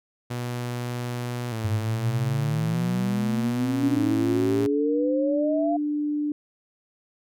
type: tone with vibrato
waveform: sawtooth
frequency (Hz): 116.6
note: A#2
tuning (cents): +1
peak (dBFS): -24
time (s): 0.3-4.67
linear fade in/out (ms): 10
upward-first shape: square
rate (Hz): 0.41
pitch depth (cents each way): 74
type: exponential sweep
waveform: sine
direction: up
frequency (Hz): 98.2 to 701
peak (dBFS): -23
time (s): 1.64-5.77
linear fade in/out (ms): 10
type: tone with pitch glide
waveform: sine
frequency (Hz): 273.2 to 296.2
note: C#4 to D4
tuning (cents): -25 to +15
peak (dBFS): -23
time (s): 3.83-6.32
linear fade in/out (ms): 2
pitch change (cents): +140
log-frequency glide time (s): 4.21-5
effects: none